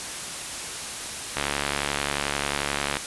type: click train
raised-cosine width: 0.3 ms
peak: -8 dBFS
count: 115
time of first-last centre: 1.37-2.969 s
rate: 71.3 Hz
effects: white hiss -33 dBFS RMS until 3.06 s + resampled to 24000 Hz